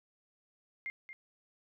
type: tone with echo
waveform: sine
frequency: 2114 Hz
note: C7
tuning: 17 cents sharp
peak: -36 dBFS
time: 0.86-0.9 s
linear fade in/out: 0 ms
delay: 230 ms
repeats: 1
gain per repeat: -9 dB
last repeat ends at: 1.13 s
effects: none